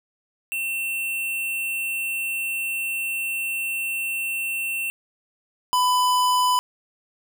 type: tone pair in turn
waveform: square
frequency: 2700 / 998.6 Hz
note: E7 / B5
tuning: +41 / +19 cents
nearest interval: octave + perfect fourth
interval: 1722 cents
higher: first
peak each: -25 / -18 dBFS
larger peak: second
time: 0.52-4.9 / 5.73-6.59 s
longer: first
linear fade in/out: 0 ms
effects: none